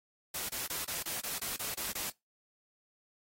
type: noise bursts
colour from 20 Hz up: white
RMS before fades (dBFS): -37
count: 10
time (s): 0.34-2.101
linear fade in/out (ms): 5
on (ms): 150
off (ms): 29
effects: noise-tail reverb RT60 0.2 s tail -23 dB re dry + AAC 48 kbps